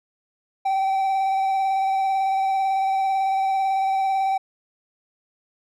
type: tone with vibrato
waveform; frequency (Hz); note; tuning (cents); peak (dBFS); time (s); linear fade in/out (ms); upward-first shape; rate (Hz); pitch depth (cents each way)
triangle; 773; G5; -24; -17; 0.65-4.38; 10; square; 18; 15
effects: none